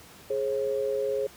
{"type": "tone pair together", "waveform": "sine", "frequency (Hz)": [419.6, 541.3], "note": ["G#4", "C#5"], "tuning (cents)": [18, -41], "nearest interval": "major third", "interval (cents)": 441, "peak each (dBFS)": [-28, -28], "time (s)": [0.3, 1.27], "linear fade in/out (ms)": 5, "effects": ["pink hiss -50 dBFS RMS until 1.36 s", "high-pass 60 Hz 12 dB/octave"]}